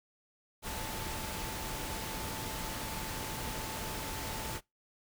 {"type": "tone in noise", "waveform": "sine", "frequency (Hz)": 880, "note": "A5", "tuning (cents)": 0, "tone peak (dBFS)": -46, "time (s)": [0.62, 4.61], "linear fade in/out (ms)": 50, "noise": "pink", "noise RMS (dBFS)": -39, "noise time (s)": [0.62, 4.61], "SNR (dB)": -10, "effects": ["noise-tail reverb RT60 0.2 s tail -24 dB re dry"]}